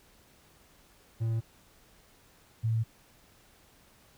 triangle / sine tone pair in turn, 113.4 / 112.68 Hz, A#2 / A2, -47 / +42 cents, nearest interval unison, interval 11 cents, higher first, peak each -25 dBFS, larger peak neither, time 1.2-1.41 / 2.63-2.84 s, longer neither, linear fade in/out 20 ms, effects pink hiss -61 dBFS RMS until 4.17 s

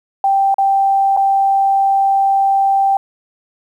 sine tone with dropouts, 784 Hz, G5, in tune, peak -10 dBFS, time 0.24-2.97 s, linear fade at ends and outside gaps 2 ms, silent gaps 0.543-0.583 / 1.166-1.172 s, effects 8-bit

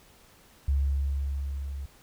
sine tone with level ramp, 69.3 Hz, C#2, in tune, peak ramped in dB -21 to -33 dBFS, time 0.68-1.86 s, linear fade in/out 5 ms, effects pink hiss -57 dBFS RMS until 2.02 s

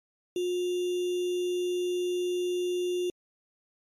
sine tone with sample-and-hold, 358 Hz, F4, 43 cents sharp, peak -26 dBFS, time 0.36-3.1 s, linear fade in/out 2 ms, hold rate 3150 Hz, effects low-pass 10000 Hz 12 dB/octave + MP3 96 kbps

